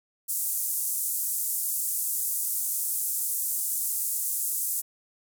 white band-pass noise, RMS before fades -29 dBFS, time 0.28-4.82 s, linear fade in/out 20 ms, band 7800 to 15000 Hz, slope 24 dB/octave, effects none

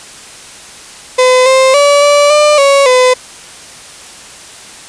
35% pulse tone with pitch steps, 508 / 525 / 574 / 580 / 597 / 556 / 506 Hz, B4 / C5 / D5 / D5 / D5 / C#5 / B4, +49 / +6 / -40 / -22 / +28 / +5 / +42 cents, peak -3 dBFS, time 1.18-3.14 s, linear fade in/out 10 ms, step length 280 ms, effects white hiss -32 dBFS RMS until 4.88 s + resampled to 22050 Hz

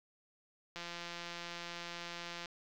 click train, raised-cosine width 0.2 ms, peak -26 dBFS, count 293, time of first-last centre 0.76-2.458 s, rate 172 Hz, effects low-pass 6000 Hz 12 dB/octave + 10-bit

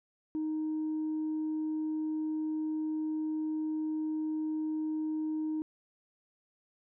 sine tone, 311.1 Hz, D#4, in tune, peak -29 dBFS, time 0.35-5.62 s, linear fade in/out 0 ms, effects tanh soft clip ceiling -28 dBFS

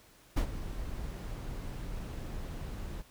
brown noise with ADSR envelope, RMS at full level -25 dBFS, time 0.36-3.03 s, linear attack 14 ms, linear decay 82 ms, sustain -14 dB, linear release 31 ms, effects pink hiss -60 dBFS RMS until 3.1 s

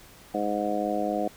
harmonic tone, 103.83 Hz, G#2, in tune, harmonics 2 / 3 / 4 / 5 / 6 / 7, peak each -33 / -31 / -36 / -32 / -32 / -30 dBFS, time 0.34-1.28 s, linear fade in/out 5 ms, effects pink hiss -51 dBFS RMS until 1.36 s

